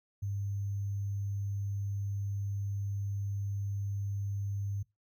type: tone with sample-and-hold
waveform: sine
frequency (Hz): 100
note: G2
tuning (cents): +35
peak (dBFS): -32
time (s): 0.22-4.83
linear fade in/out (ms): 10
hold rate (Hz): 6300
effects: noise-tail reverb RT60 0.2 s tail -21 dB re dry